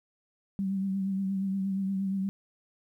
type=tone with vibrato; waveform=sine; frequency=193.5 Hz; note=G3; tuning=22 cents flat; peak=-27 dBFS; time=0.59-2.29 s; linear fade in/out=0 ms; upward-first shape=triangle; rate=8.5 Hz; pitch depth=41 cents each way; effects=11-bit